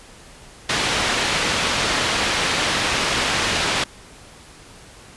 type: low-pass noise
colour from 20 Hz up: white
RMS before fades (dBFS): -21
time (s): 0.69-3.84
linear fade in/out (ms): 5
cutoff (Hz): 3700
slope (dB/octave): 12
effects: pink hiss -44 dBFS RMS until 5.16 s + resampled to 24000 Hz